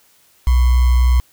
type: tone with sample-and-hold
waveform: sine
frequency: 61.74 Hz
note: B1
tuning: in tune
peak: -9 dBFS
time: 0.47-1.2 s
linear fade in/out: 0 ms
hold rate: 1050 Hz
effects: white hiss -54 dBFS RMS until 1.32 s